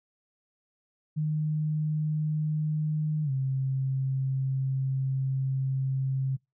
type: tone with pitch glide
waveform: sine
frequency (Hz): 153.4 to 133.54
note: D#3 to C3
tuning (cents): -24 to +36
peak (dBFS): -25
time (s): 1.16-6.37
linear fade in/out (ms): 20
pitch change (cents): -240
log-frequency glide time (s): 3.24-3.31
effects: noise-tail reverb RT60 0.2 s tail -24 dB re dry

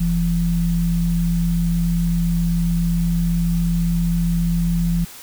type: tone pair together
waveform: sine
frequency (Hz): 42.55 / 170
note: F1 / F3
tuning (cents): -44 / -46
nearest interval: 2 octaves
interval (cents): 2398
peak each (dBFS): -21 / -17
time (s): 0-5.05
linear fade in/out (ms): 10
effects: white hiss -39 dBFS RMS until 5.22 s

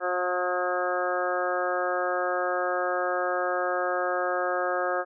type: harmonic tone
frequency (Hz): 180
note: F#3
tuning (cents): -47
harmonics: 2 / 3 / 4 / 5 / 6 / 7 / 8 / 9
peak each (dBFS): -33 / -29 / -31 / -41 / -38 / -31 / -39 / -33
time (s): 0-5.05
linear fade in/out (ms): 50
effects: none

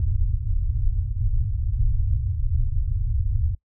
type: low-pass noise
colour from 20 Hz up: pink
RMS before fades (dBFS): -22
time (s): 0-3.55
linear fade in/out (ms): 2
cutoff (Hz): 120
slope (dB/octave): 96
effects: noise-tail reverb RT60 0.1 s tail -21 dB re dry

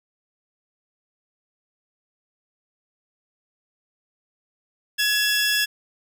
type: tone pair together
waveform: 20% pulse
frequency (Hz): 1686.5 / 2695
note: G#6 / E7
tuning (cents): +26 / +38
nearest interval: minor sixth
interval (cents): 812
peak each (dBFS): -15 / -21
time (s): 4.98-5.66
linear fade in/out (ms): 20
effects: none

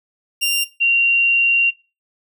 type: tone pair in turn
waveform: sawtooth / sine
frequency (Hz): 2783 / 2761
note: F7 / F7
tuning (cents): -7 / -20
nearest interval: unison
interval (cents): 13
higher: first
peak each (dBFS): -12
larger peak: neither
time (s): 0.41-0.65 / 0.8-1.71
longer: second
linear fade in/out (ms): 20
effects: noise-tail reverb RT60 0.3 s tail -20 dB re dry

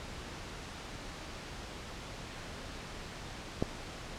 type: click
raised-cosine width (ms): 2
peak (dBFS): -15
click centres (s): 3.625
effects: pink hiss -44 dBFS RMS until 4.18 s + low-pass 6000 Hz 12 dB/octave

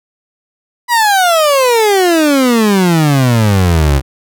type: exponential sweep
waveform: 30% pulse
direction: down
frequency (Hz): 987.8 to 65.41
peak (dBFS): -5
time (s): 0.88-4.02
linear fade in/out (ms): 50
effects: none

